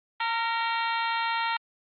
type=harmonic tone with a mistuned harmonic; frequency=458.4 Hz; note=A#4; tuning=29 cents flat; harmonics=2 / 3 / 4 / 5 / 6 / 7 / 8 / 9; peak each=-28 / -32 / -34 / -36 / -38 / -39 / -40 / -41 dBFS; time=0.2-1.57 s; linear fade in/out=5 ms; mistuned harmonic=4; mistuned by=+36 cents; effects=Opus 24 kbps